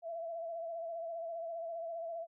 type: tone with vibrato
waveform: sine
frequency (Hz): 668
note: E5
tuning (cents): +23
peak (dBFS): -38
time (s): 0.02-2.27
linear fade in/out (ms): 50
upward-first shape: sine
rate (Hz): 15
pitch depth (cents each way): 44
effects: none